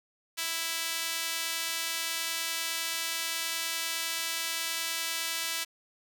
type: tone with high-pass filter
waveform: sawtooth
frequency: 329.6 Hz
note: E4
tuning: in tune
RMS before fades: -33 dBFS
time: 0.37-5.65 s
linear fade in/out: 20 ms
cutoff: 2500 Hz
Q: 0.72
effects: none